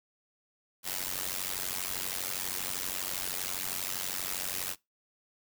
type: noise with amplitude modulation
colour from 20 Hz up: white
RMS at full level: -31 dBFS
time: 0.83-4.76 s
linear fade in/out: 50 ms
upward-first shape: sine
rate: 92.5 Hz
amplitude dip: 95%
effects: noise-tail reverb RT60 0.2 s tail -22 dB re dry